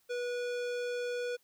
sine tone with hard clipping, 487.6 Hz, B4, 22 cents flat, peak -35 dBFS, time 0.09-1.37 s, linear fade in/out 20 ms, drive 18 dB, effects white hiss -71 dBFS RMS until 1.43 s

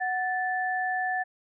sine tone pair together, 740 / 1753.4 Hz, F#5 / A6, 0 / -7 cents, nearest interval octave + minor third, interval 1493 cents, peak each -28 / -29 dBFS, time 0-1.24 s, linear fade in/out 20 ms, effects none

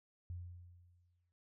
sine tone with exponential decay, 88.1 Hz, F2, 16 cents sharp, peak -40 dBFS, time 0.3-1.32 s, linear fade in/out 0 ms, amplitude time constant 220 ms, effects none

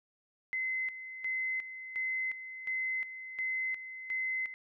sine tone with tremolo, 2051 Hz, C7, 35 cents flat, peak -31 dBFS, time 0.53-4.54 s, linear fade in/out 0 ms, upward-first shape square, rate 1.4 Hz, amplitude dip 70%, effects none

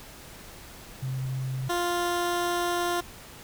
sine / 15% pulse tone pair in turn, 131 / 349.7 Hz, C3 / F4, +2 / +2 cents, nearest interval octave + perfect fourth, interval 1700 cents, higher second, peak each -28 / -19 dBFS, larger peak second, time 1.02-1.69 / 1.69-3.01 s, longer second, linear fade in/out 10 ms, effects pink hiss -46 dBFS RMS until 3.43 s

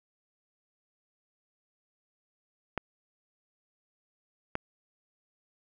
clicks, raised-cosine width 0.5 ms, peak -15 dBFS, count 2, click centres 2.777 / 4.554 s, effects none

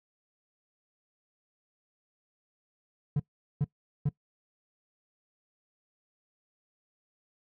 triangle tone bursts, 145.3 Hz, D3, 18 cents flat, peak -21 dBFS, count 3, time 3.16-4.091 s, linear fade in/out 5 ms, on 37 ms, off 410 ms, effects noise-tail reverb RT60 0.1 s tail -22 dB re dry + tanh soft clip ceiling -17 dBFS

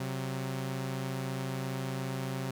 sawtooth tone pair together, 132.3 / 186.92 Hz, C3 / F#3, +20 / +18 cents, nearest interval tritone, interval 598 cents, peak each -30 / -36 dBFS, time 0-2.51 s, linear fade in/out 5 ms, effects none

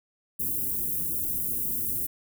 white band-stop noise, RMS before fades -29 dBFS, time 0.39-2.07 s, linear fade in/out 10 ms, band 340 to 11000 Hz, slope 24 dB/octave, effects none

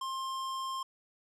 square tone, 1059 Hz, C6, 21 cents sharp, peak -35 dBFS, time 0.01-0.83 s, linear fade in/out 5 ms, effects low-pass 9000 Hz 12 dB/octave

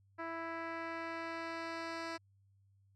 10% pulse tone with low-pass filter sweep, 330.2 Hz, E4, 3 cents sharp, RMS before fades -42 dBFS, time 0.18-2.18 s, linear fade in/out 20 ms, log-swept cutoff 1700 to 5200 Hz, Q 1.1, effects added 98 Hz sine -66 dBFS peak until 2.95 s

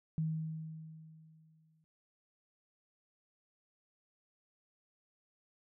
sine tone with exponential decay, 158.7 Hz, D#3, 35 cents sharp, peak -30 dBFS, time 0.18-1.84 s, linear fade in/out 0 ms, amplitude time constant 360 ms, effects none

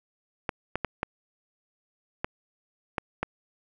clicks, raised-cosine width 0.5 ms, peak -12 dBFS, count 7, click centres 0.492 / 0.756 / 0.847 / 1.031 / 2.245 / 2.982 / 3.23 s, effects none

